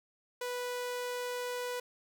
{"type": "tone", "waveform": "sawtooth", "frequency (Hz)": 492.6, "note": "B4", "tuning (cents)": -5, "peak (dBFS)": -31, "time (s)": [0.41, 1.8], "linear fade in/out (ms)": 5, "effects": []}